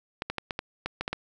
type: clicks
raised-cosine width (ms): 0.3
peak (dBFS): -14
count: 9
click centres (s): 0.221 / 0.3 / 0.383 / 0.508 / 0.591 / 0.86 / 1.01 / 1.079 / 1.13
effects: none